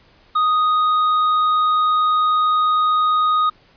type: tone with tanh clipping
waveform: sine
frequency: 1244.5 Hz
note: D#6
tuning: in tune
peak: -15 dBFS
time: 0.35-3.5 s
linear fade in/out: 10 ms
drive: 6 dB
effects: pink hiss -53 dBFS RMS until 3.76 s + resampled to 11025 Hz